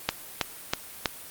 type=click train; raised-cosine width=0.2 ms; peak=-5 dBFS; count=4; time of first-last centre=0.09-1.058 s; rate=3.1 Hz; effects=white hiss -43 dBFS RMS until 1.3 s + Opus 32 kbps